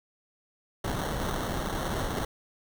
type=noise with sample-and-hold; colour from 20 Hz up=pink; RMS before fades=-31 dBFS; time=0.84-2.25 s; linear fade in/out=5 ms; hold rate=2450 Hz; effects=none